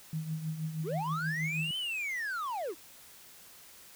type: tone with tremolo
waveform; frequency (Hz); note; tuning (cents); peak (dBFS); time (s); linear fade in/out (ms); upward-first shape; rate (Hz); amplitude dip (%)
sine; 158.2; D#3; +29; -30; 0.13-1.71; 2; triangle; 6.3; 70
type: linear two-way sweep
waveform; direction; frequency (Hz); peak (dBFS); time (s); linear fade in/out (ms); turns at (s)
triangle; up then down; 286.6 to 3101 to 286.6; -31; 0.83-2.75; 50; 1.77
effects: white hiss -54 dBFS RMS until 3.95 s